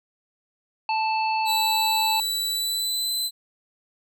harmonic tone, 880 Hz, A5, in tune, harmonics 1 / 3 / 5, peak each -22 / -29 / -34 dBFS, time 0.89-2.2 s, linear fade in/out 2 ms
sawtooth tone with pitch glide, 3951 to 4034 Hz, B7 to B7, 0 to +36 cents, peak -21 dBFS, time 1.45-3.31 s, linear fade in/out 50 ms, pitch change +36 cents, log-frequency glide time 2.51-3.12 s
effects none

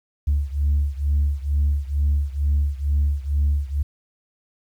sine beating tone pair, 71.2 / 73.4 Hz, C#2 / D2, +47 / 0 cents, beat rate 2.2 Hz, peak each -19 / -21 dBFS, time 0.27-3.83 s, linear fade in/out 10 ms, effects tanh soft clip ceiling -13 dBFS + 9-bit

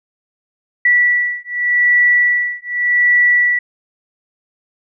sine beating tone pair, 1953 / 1953.85 Hz, B6 / B6, -20 / -19 cents, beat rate 0.85 Hz, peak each -14 dBFS, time 0.85-3.59 s, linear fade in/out 5 ms, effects none

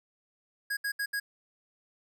square tone bursts at uneven times, 1650 Hz, G#6, 12 cents flat, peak -30 dBFS, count 4, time 0.7-0.77 / 0.84-0.92 / 0.99-1.06 / 1.13-1.2 s, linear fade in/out 10 ms, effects none

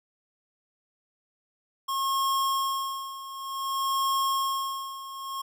square tone with tremolo, 1082 Hz, C#6, 42 cents flat, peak -24 dBFS, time 1.88-5.42 s, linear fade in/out 10 ms, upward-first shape sine, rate 0.55 Hz, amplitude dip 80%, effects none

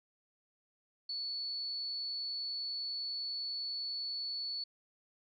sine tone, 4435 Hz, C#8, in tune, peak -36 dBFS, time 1.09-4.64 s, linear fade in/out 5 ms, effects none

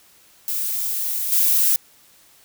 violet noise with level steps, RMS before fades -24 / -17 dBFS, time 0.48-1.76 s, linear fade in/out 0 ms, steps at 1.32 s, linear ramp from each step 2 ms, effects white hiss -53 dBFS RMS until 2.44 s

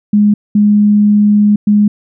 sine tone bursts at uneven times, 207.7 Hz, G#3, in tune, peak -5 dBFS, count 3, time 0.13-0.34 / 0.55-1.56 / 1.67-1.88 s, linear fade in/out 5 ms, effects none

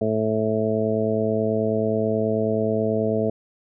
harmonic tone, 109.3 Hz, A2, 11 cents flat, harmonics 1 / 2 / 3 / 4 / 5 / 6, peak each -29 / -25 / -31 / -24 / -29 / -26 dBFS, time 0.01-3.3 s, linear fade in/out 5 ms, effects none

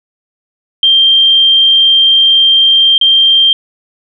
sine tone with dropouts, 3171 Hz, G7, 19 cents sharp, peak -4 dBFS, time 0.83-3.53 s, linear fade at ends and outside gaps 2 ms, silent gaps 2.98-3.012 s, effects none

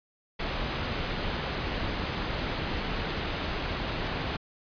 pink low-pass noise, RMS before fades -32 dBFS, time 0.39-4.37 s, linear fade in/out 10 ms, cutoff 4300 Hz, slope 24 dB/octave, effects resampled to 11025 Hz

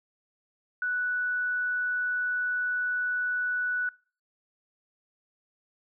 sine tone, 1480 Hz, F#6, in tune, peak -26 dBFS, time 0.82-3.89 s, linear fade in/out 2 ms, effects noise-tail reverb RT60 0.4 s tail -24 dB re dry

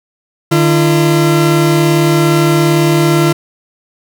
40% pulse tone pair together, 151.23 / 340 Hz, D#3 / F4, -49 / -46 cents, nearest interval octave + major second, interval 1403 cents, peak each -10 dBFS, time 0.51-3.33 s, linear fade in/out 10 ms, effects none

